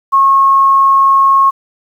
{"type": "tone", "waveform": "sine", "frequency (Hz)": 1089, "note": "C#6", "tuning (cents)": -31, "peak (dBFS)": -5, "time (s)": [0.12, 1.51], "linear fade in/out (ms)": 20, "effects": ["7-bit"]}